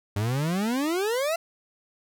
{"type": "exponential sweep", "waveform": "40% pulse", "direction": "up", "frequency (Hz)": [98, 687], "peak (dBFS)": -23, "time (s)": [0.16, 1.36], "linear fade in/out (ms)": 5, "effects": []}